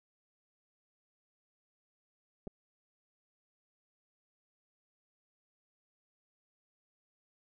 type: clicks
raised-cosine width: 2 ms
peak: -30 dBFS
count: 2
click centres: 2.471 / 2.476 s
effects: none